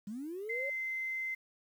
sine linear sweep, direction up, 193 to 569 Hz, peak -38 dBFS, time 0.07-0.7 s, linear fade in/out 5 ms
sine tone, 2071 Hz, C7, 18 cents flat, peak -34 dBFS, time 0.49-1.35 s, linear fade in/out 10 ms
effects 10-bit

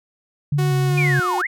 sine tone with vibrato, 141.3 Hz, C#3, 34 cents sharp, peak -16 dBFS, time 0.52-1.2 s, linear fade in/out 5 ms, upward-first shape square, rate 2.6 Hz, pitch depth 40 cents each way
sawtooth tone with pitch glide, 368.6 to 361.4 Hz, F#4 to F#4, -7 to -41 cents, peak -20 dBFS, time 0.58-1.42 s, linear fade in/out 10 ms, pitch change -34 cents, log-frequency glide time 0.86-0.93 s
sine linear two-way sweep, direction down then up, 2504 to 749 to 2227 Hz, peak -19 dBFS, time 0.97-1.47 s, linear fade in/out 10 ms, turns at 1.37 s
effects none

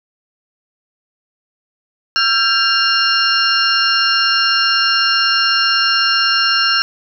sine tone cluster, 1358 / 1588 / 2806 / 4238 / 5420 Hz, F6 / G6 / F7 / C8 / E8, -49 / +22 / +8 / +21 / +47 cents, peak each -18 dBFS, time 2.16-6.82 s, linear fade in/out 0 ms, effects none

